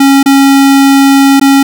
square tone with dropouts, 274.7 Hz, C#4, 16 cents flat, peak -3 dBFS, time 0-1.63 s, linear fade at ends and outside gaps 5 ms, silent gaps 0.23-0.259 / 1.398-1.412 s, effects none

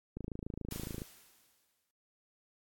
click train, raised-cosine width 3 ms, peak -27 dBFS, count 24, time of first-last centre 0.17-1.019 s, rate 27.1 Hz
white noise with exponential decay, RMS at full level -44 dBFS, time 0.71-1.91 s, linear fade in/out 1 ms, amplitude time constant 260 ms
effects AAC 64 kbps

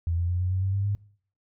sine tone with pitch steps, 84.2 / 86.47 / 88.8 / 91.19 / 93.64 / 96.16 / 98.75 / 101.41 Hz, E2 / F2 / F2 / F#2 / F#2 / G2 / G2 / G#2, +37 / -17 / +29 / -25 / +21 / -33 / +13 / -41 cents, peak -23 dBFS, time 0.07-0.95 s, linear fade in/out 0 ms, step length 110 ms, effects noise-tail reverb RT60 0.5 s tail -22 dB re dry

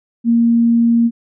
sine tone, 233.1 Hz, A#3, in tune, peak -9 dBFS, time 0.24-1.11 s, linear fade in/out 50 ms, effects none

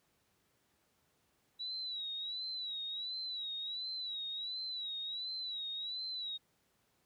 sine tone with vibrato, 3900 Hz, B7, 23 cents flat, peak -38 dBFS, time 1.59-6.38 s, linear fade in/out 20 ms, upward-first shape sine, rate 1.4 Hz, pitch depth 84 cents each way, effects pink hiss -75 dBFS RMS until 7.05 s + high-pass 80 Hz 12 dB/octave

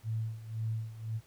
sine tone with tremolo, 111.4 Hz, A2, 22 cents sharp, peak -30 dBFS, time 0.03-1.21 s, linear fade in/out 50 ms, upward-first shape sine, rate 1.9 Hz, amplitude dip 80%, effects pink hiss -63 dBFS RMS until 1.26 s

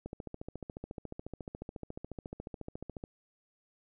click train, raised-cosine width 2 ms, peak -27 dBFS, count 43, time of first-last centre 0.06-3.039 s, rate 14.1 Hz, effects none

